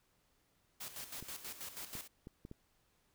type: noise with tremolo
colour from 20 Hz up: white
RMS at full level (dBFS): -45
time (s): 0.8-2.08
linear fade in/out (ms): 10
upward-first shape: square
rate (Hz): 6.2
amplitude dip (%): 65
type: clicks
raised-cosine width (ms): 3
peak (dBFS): -35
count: 5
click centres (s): 1.226 / 1.953 / 2.271 / 2.451 / 2.514
effects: pink hiss -75 dBFS RMS until 3.14 s